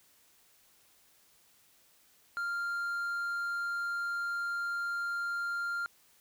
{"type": "tone", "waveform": "triangle", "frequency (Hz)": 1395, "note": "F6", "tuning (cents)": -2, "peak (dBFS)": -30, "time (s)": [2.37, 5.86], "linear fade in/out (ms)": 0, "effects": ["white hiss -65 dBFS RMS until 6.2 s"]}